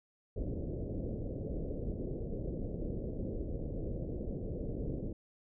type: low-pass noise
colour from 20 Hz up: pink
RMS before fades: -38 dBFS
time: 0.36-5.13 s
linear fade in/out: 5 ms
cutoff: 560 Hz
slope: 48 dB/octave
effects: none